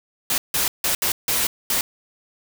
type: noise bursts at uneven times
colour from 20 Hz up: white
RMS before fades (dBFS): -21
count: 6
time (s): 0.3-0.38 / 0.54-0.68 / 0.84-0.95 / 1.02-1.12 / 1.28-1.47 / 1.7-1.81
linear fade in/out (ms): 2
effects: none